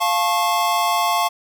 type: chord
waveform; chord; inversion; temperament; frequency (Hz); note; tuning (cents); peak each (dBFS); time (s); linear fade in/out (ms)
square; F augmented; none; just; 698.5 / 873.1 / 1091.3; F5 / A5 / C#6; 0 / -14 / -27; -22 / -23 / -21; 0-1.29; 20
effects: none